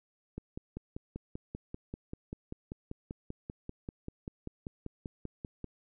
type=click train; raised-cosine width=3 ms; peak=-26 dBFS; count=28; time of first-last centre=0.38-5.643 s; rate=5.13 Hz; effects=none